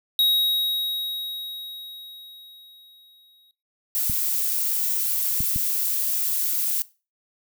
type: tone with exponential decay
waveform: square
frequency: 3800 Hz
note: A#7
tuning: 33 cents sharp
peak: -17 dBFS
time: 0.19-3.51 s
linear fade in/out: 1 ms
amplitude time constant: 720 ms
type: noise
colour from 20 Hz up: violet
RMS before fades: -24 dBFS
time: 3.95-6.82 s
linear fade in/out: 0 ms
type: clicks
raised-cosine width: 5 ms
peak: -17 dBFS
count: 3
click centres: 4.098 / 5.406 / 5.561 s
effects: noise-tail reverb RT60 0.3 s tail -19 dB re dry